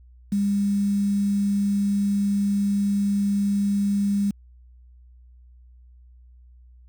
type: tone with quantisation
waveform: sine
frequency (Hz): 201.3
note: G3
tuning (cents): +46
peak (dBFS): -19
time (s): 0.32-4.31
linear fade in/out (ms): 5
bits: 7
effects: added 61 Hz sine -47 dBFS peak until 6.88 s